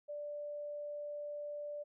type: tone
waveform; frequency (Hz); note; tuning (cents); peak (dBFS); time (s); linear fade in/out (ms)
sine; 587.3; D5; 0; -40; 0.08-1.84; 20
effects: none